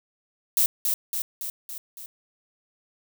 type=noise with echo; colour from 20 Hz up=violet; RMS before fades=-20 dBFS; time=0.57-0.66 s; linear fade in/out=2 ms; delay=280 ms; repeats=5; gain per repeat=-4 dB; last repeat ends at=2.06 s; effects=none